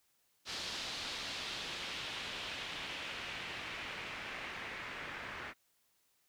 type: noise with low-pass filter sweep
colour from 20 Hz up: white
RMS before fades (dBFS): -43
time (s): 0.45-5.54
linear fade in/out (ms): 50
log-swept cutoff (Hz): 4400 to 1900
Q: 1.8
effects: white hiss -75 dBFS RMS until 6.28 s